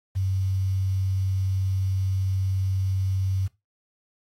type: tone with quantisation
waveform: sine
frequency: 95.3 Hz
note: G2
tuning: 48 cents flat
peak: -22 dBFS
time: 0.15-3.48 s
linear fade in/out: 20 ms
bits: 8
effects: noise-tail reverb RT60 0.2 s tail -17 dB re dry + AAC 48 kbps